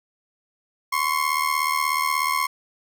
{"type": "ring-modulated tone", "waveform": "30% pulse", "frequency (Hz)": 1071, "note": "C6", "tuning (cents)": 40, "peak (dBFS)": -15, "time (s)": [0.92, 2.47], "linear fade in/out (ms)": 10, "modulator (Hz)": 38.3, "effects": []}